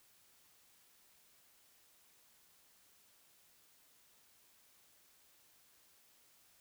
silence, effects white hiss -68 dBFS RMS until 6.6 s

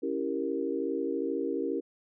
sine chord, C# diminished seventh, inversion none, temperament equal, 277.2 / 329.6 / 392 / 466.2 Hz, C#4 / E4 / G4 / Bb4, 0 / 0 / 0 / 0 cents, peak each -34 dBFS, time 0.02-1.81 s, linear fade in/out 20 ms, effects none

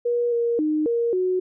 sine tone with pitch steps, 478.9 / 469.8 / 306.7 / 468.6 / 368.3 Hz, A#4 / A#4 / D#4 / A#4 / F#4, +47 / +13 / -25 / +9 / -8 cents, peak -19 dBFS, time 0.05-1.4 s, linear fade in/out 10 ms, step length 270 ms, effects none

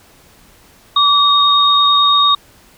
sine tone pair together, 1153 / 3722 Hz, D6 / A#7, -32 / -3 cents, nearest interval octave + minor sixth, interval 2029 cents, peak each -11 dBFS, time 0.96-2.35 s, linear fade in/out 5 ms, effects pink hiss -47 dBFS RMS until 2.77 s

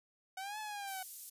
sawtooth linear two-way sweep, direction up then down, 745 to 866 to 745 Hz, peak -37 dBFS, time 0.37-1.03 s, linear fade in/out 5 ms, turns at 0.59 s
white high-pass noise, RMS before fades -47 dBFS, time 0.87-1.3 s, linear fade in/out 10 ms, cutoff 7500 Hz, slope 12 dB/octave
effects resampled to 32000 Hz

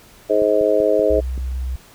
harmonic tone, 105.5 Hz, G#2, 28 cents sharp, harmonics 3 / 4 / 5 / 6, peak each -23 / -18 / -18 / -18 dBFS, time 0.29-1.21 s, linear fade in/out 20 ms
click train, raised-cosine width 3 ms, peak -21 dBFS, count 6, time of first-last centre 0.42-1.378 s, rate 5.22 Hz
sine tone, 63.8 Hz, C2, 43 cents flat, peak -21 dBFS, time 1.1-1.76 s, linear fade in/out 5 ms
effects pink hiss -47 dBFS RMS until 1.94 s

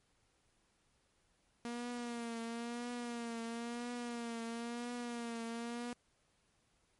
sawtooth tone with vibrato, 236 Hz, A#3, 22 cents sharp, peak -36 dBFS, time 1.65-5.93 s, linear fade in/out 0 ms, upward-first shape triangle, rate 0.99 Hz, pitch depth 54 cents each way, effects pink hiss -75 dBFS RMS until 6.99 s + MP3 48 kbps

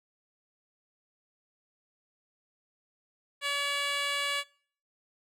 10% pulse tone with band-pass filter, 569 Hz, C#5, 45 cents sharp, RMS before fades -31 dBFS, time 3.41-4.44 s, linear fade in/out 50 ms, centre 3000 Hz, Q 0.51, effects noise-tail reverb RT60 0.5 s tail -23 dB re dry

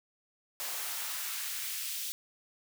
white noise with high-pass filter sweep, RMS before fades -37 dBFS, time 0.6-2.12 s, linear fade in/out 0 ms, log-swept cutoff 570 to 3300 Hz, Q 0.97, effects none

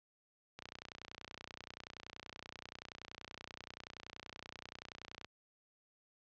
click train, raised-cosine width 0.2 ms, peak -28 dBFS, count 143, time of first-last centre 0.59-5.246 s, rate 30.5 Hz, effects high-pass 60 Hz 12 dB/octave + low-pass 5000 Hz 12 dB/octave

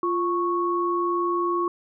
sine tone pair together, 348.2 / 1105.5 Hz, F4 / C#6, -5 / -5 cents, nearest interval octave + minor sixth, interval 2000 cents, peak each -24 dBFS, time 0.03-1.68 s, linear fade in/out 2 ms, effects none

